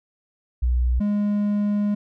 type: tone pair in turn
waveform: sine / triangle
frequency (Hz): 61.3 / 206.2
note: B1 / G#3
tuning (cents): -12 / -12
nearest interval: octave + major sixth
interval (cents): 2100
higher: second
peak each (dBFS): -17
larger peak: neither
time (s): 0.62-1 / 1-1.95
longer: second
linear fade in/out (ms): 10
effects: none